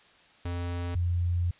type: tone pair in turn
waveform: square / sine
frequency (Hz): 87.31 / 87.31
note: F2 / F2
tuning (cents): 0 / 0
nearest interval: unison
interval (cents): 0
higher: neither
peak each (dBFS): -31 / -24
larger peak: second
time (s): 0.45-0.95 / 0.95-1.51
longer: second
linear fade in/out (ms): 5
effects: white hiss -58 dBFS RMS until 1.59 s + resampled to 8000 Hz